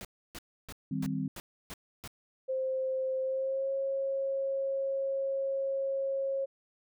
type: noise bursts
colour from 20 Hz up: pink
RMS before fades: -43 dBFS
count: 7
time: 0.01-2.076 s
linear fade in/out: 0 ms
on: 38 ms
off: 300 ms
type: chord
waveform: sine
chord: C minor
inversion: first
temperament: equal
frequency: 155.56 / 196 / 261.6 Hz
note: Eb3 / G3 / C4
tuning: 0 / 0 / 0 cents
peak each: -35 / -35 / -34 dBFS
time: 0.91-1.28 s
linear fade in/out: 5 ms
type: tone with pitch glide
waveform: sine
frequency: 524 to 543.1 Hz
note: C5 to C#5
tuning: +2 to -36 cents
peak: -29 dBFS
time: 2.48-6.46 s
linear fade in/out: 20 ms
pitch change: +62 cents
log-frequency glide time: 3.22-3.71 s
effects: none